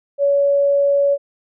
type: tone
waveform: sine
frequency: 564 Hz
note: C#5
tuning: 30 cents sharp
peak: -12 dBFS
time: 0.18-1.18 s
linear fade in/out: 50 ms
effects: none